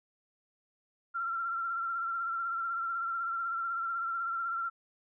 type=tone with vibrato; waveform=sine; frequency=1361 Hz; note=F6; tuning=45 cents flat; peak=-31 dBFS; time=1.14-4.7 s; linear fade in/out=20 ms; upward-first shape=sine; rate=16 Hz; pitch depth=40 cents each way; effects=none